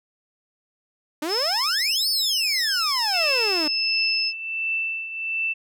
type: exponential two-way sweep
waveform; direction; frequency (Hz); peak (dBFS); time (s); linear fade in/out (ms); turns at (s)
sawtooth; up then down; 290 to 4807 to 290; -21; 1.22-3.68; 5; 2.09
type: tone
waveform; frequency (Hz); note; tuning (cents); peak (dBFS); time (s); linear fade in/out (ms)
sine; 5210; E8; -21; -22; 1.28-4.33; 50
type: tone with tremolo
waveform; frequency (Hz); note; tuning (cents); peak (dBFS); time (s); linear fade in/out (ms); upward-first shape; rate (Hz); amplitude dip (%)
sine; 2661; E7; +16; -21; 3.13-5.54; 20; triangle; 1.4; 70
effects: none